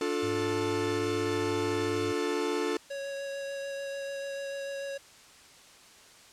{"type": "chord", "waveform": "45% pulse", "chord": "D minor", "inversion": "none", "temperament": "equal with one note detuned", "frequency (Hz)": [293.7, 355.1, 440], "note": ["D4", "F4", "A4"], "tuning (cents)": [0, 29, 0], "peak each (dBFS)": [-34, -33, -31], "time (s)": [0.01, 2.77], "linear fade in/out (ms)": 2}
{"type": "tone with pitch glide", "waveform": "sine", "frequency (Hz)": [103.83, 102.28], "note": ["G#2", "G#2"], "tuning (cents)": [0, -26], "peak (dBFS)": -37, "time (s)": [0.22, 2.13], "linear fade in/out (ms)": 20, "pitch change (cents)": -26, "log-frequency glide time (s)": [0.92, 1.39]}
{"type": "tone with vibrato", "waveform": "square", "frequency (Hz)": 554.4, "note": "C#5", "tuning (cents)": 0, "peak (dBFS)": -35, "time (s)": [2.9, 4.98], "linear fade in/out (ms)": 10, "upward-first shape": "sine", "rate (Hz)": 6.8, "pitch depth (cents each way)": 10}
{"effects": ["white hiss -54 dBFS RMS until 6.32 s", "low-pass 8000 Hz 12 dB/octave"]}